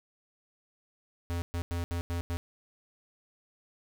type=tone bursts at uneven times; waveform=square; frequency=85.9 Hz; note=F2; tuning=28 cents flat; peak=-31 dBFS; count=6; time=1.3-1.42 / 1.54-1.62 / 1.71-1.84 / 1.91-2.01 / 2.1-2.21 / 2.3-2.37 s; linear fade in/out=0 ms; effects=none